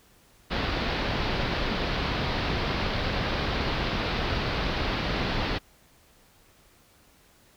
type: low-pass noise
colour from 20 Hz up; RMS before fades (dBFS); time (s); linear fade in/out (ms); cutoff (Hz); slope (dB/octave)
pink; -28; 0.5-5.59; 20; 4700; 48
effects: pink hiss -59 dBFS RMS until 7.56 s